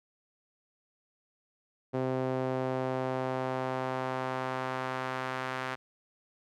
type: tone with band-pass filter sweep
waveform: sawtooth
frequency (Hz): 129.9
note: C3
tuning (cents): -12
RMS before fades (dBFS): -33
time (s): 1.93-5.76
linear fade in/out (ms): 20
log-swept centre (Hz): 460 to 1500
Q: 1.1
effects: none